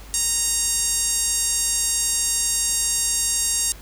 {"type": "tone with band-pass filter", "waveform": "5% pulse", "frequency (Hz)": 932.3, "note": "A#5", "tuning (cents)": 0, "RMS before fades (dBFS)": -22, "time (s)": [0.14, 3.72], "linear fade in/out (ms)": 0, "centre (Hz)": 8000, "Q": 1.7, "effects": ["added 50 Hz sine -39 dBFS peak until 3.81 s", "pink hiss -45 dBFS RMS until 3.81 s"]}